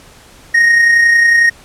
triangle tone with amplitude modulation, 1864.7 Hz, A#6, in tune, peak -3 dBFS, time 0.54-1.5 s, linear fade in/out 10 ms, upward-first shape sine, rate 31 Hz, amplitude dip 35%, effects pink hiss -41 dBFS RMS until 1.64 s + low-pass 11000 Hz 12 dB/octave

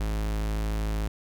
45% pulse tone, 53.1 Hz, G#1, 39 cents sharp, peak -26 dBFS, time 0-1.08 s, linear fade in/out 5 ms, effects none

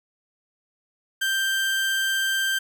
30% pulse tone, 1571 Hz, G6, 3 cents sharp, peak -19 dBFS, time 1.21-2.59 s, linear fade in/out 10 ms, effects none

